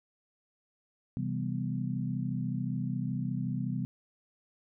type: chord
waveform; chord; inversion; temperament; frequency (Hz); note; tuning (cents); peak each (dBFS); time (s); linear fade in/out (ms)
sine; C major seventh; none; equal; 130.81 / 164.81 / 196 / 246.9; C3 / E3 / G3 / B3; 0 / 0 / 0 / 0; -34 / -37 / -36 / -37; 1.17-3.85; 0
effects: none